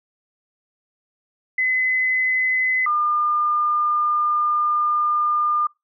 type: tone pair in turn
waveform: sine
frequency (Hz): 2028 / 1205.9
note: B6 / D6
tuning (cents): +45 / +45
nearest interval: major sixth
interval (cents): 900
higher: first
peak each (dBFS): -17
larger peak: neither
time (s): 1.58-2.86 / 2.86-5.67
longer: second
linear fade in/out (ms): 5
effects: noise-tail reverb RT60 0.2 s tail -24 dB re dry